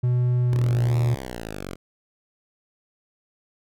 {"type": "tone with pitch glide", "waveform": "triangle", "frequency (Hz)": [123.47, 120.09], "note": ["B2", "B2"], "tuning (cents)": [0, -48], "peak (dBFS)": -16, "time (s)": [0.03, 1.15], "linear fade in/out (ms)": 10, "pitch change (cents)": -48, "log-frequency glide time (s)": [0.42, 0.79]}
{"type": "exponential two-way sweep", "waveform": "5% pulse", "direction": "up then down", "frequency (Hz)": [31, 79.1, 43.57], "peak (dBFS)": -21, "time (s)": [0.5, 1.76], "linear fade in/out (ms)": 20, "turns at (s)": 0.97}
{"effects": []}